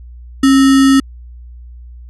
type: tone with sample-and-hold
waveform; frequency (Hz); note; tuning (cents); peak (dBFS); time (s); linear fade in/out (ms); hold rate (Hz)
sine; 271; C#4; -39; -5; 0.43-1; 5; 1575
effects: added 60 Hz sine -31 dBFS peak until 2.09 s + resampled to 24000 Hz